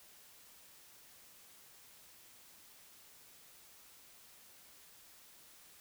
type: silence
effects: white hiss -60 dBFS RMS until 5.8 s